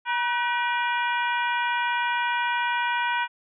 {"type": "harmonic tone with a mistuned harmonic", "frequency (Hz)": 479.4, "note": "A#4", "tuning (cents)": 48, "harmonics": [2, 3, 4, 5, 6, 7], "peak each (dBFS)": [-25, -28, -33, -32, -36, -40], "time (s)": [0.05, 3.28], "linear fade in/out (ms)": 50, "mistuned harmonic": 3, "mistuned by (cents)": 78, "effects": []}